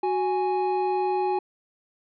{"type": "tone pair together", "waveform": "triangle", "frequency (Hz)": [370.3, 830.6], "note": ["F#4", "G#5"], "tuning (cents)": [1, 0], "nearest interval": "octave + major second", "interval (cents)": 1399, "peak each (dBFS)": -23, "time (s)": [0.03, 1.39], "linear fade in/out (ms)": 5, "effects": ["resampled to 11025 Hz"]}